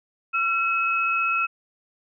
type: tone pair together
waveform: sine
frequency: 1357.8 / 2569 Hz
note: F6 / E7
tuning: -49 / -45 cents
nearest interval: major seventh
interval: 1104 cents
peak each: -23 dBFS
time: 0.33-1.47 s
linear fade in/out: 20 ms
effects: none